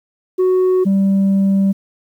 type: tone pair in turn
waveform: sine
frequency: 370 / 195.21 Hz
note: F#4 / G3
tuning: 0 / -7 cents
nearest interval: major seventh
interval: 1107 cents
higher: first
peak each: -8 dBFS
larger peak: neither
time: 0.38-0.85 / 0.85-1.73 s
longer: second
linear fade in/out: 20 ms
effects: tanh soft clip ceiling -10 dBFS + 8-bit